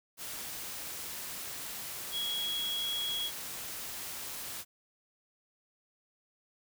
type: tone in noise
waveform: sine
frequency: 3322 Hz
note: G#7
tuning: in tune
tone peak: -32 dBFS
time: 2.11-3.31 s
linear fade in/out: 50 ms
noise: white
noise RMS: -41 dBFS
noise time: 0.17-4.65 s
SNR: +6 dB
effects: none